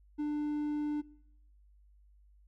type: tone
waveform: triangle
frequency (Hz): 297.2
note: D4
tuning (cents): +21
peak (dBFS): -29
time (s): 0.18-1.02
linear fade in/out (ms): 20
effects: noise-tail reverb RT60 0.8 s tail -23 dB re dry + added 50 Hz sine -59 dBFS peak until 2.47 s